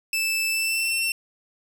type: tone with pitch glide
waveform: sawtooth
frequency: 2637 to 2702 Hz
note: E7 to E7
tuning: 0 to +42 cents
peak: -19 dBFS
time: 0.13-1.12 s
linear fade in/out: 2 ms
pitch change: +42 cents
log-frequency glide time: 0.49-0.96 s
effects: 8-bit